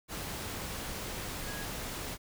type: tone in noise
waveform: sine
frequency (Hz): 1651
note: G#6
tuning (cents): -11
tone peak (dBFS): -44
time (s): 1.44-1.67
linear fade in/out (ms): 50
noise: pink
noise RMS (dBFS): -39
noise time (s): 0.08-2.18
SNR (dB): -8
effects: none